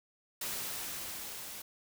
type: noise with level ramp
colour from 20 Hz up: white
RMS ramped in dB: -37 to -45 dBFS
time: 0.41-1.62 s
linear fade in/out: 5 ms
effects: none